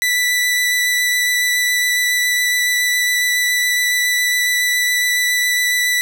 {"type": "tone with vibrato", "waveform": "sawtooth", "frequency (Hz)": 1975.5, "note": "B6", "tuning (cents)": 0, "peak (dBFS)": -11, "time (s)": [0.02, 6.01], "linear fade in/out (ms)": 0, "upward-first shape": "sine", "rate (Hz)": 7.2, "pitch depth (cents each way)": 9, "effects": []}